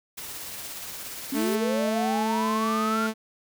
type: noise with tremolo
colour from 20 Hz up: white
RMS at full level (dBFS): -36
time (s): 0.17-1.56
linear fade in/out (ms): 10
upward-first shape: triangle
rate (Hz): 17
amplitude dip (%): 30
type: linear sweep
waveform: sine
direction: up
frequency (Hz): 261.1 to 1409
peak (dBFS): -26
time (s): 1.32-3.07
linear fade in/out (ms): 5
type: tone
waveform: sawtooth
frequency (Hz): 220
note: A3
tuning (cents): 0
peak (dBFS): -21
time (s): 1.33-3.14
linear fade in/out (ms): 50
effects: none